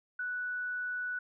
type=tone; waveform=sine; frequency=1480 Hz; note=F#6; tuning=in tune; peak=-33 dBFS; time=0.19-1.19 s; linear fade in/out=5 ms; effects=none